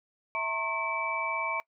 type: tone cluster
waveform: sine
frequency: 653 / 918 / 1077 / 2308 Hz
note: E5 / A#5 / C6 / D7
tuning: -17 / -27 / +50 / -31 cents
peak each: -37 / -35 / -34 / -32 dBFS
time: 0.35-1.6 s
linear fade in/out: 0 ms
effects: noise-tail reverb RT60 0.1 s tail -21 dB re dry